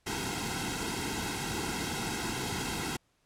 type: noise with comb filter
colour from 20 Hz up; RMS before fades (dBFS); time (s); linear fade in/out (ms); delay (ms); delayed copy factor
pink; -34; 0.06-2.97; 10; 1.7; -0.85
effects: pink hiss -72 dBFS RMS until 3.25 s + low-pass 10000 Hz 12 dB/octave